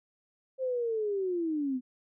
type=linear sweep; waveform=sine; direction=down; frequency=530 to 246.2 Hz; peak=-28 dBFS; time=0.58-1.81 s; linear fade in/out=50 ms; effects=none